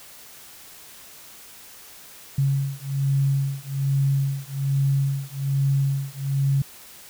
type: beating tone pair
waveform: sine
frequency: 137.1 / 138.3 Hz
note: C#3 / C#3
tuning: -19 / -4 cents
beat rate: 1.2 Hz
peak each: -23 dBFS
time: 2.38-6.62 s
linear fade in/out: 5 ms
effects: white hiss -45 dBFS RMS until 7.09 s